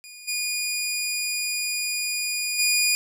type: tone with level steps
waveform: 15% pulse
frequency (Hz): 2445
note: D#7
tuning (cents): -31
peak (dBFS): -34 / -18 / -12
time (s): 0.04-2.95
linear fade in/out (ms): 0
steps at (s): 0.27 / 2.58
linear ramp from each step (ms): 20
effects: none